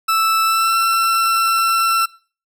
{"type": "tone with pitch glide", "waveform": "40% pulse", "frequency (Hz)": [1318.5, 1345.4], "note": ["E6", "E6"], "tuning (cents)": [0, 35], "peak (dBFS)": -13, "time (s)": [0.08, 2.06], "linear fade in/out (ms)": 10, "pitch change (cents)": 35, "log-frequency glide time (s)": [0.44, 0.77], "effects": ["noise-tail reverb RT60 0.4 s tail -23 dB re dry"]}